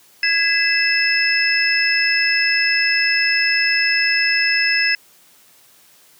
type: tone cluster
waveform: sine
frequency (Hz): 1658 / 2010 / 2626 / 5210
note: G#6 / B6 / E7 / E8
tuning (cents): -3 / +30 / -7 / -21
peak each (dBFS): -20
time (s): 0.23-4.95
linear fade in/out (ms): 2
effects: white hiss -51 dBFS RMS until 6.19 s + high-pass 100 Hz 12 dB/octave